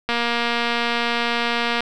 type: click train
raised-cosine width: 0.3 ms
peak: -6 dBFS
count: 406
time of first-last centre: 0.09-1.806 s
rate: 236 Hz
effects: none